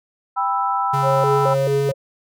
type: chord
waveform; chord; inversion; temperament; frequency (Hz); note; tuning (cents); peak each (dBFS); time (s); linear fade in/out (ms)
sine; E minor; first; just; 791.1 / 988.9 / 1318.5; G5 / B5 / E6; +16 / +2 / 0; -22; 0.36-1.55; 20
type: tone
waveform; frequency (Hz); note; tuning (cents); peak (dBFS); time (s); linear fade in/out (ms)
square; 138.3; C#3; -4; -22; 0.93-1.92; 10
type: tone with vibrato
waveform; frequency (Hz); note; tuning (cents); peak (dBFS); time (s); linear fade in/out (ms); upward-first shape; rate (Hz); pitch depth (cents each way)
sine; 477.9; A#4; +43; -17; 1.02-1.94; 50; square; 2.3; 220
effects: none